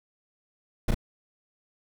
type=noise with echo; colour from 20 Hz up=brown; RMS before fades=-21 dBFS; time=0.88-0.91 s; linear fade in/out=5 ms; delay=35 ms; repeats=1; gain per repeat=-2 dB; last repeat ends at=0.945 s; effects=none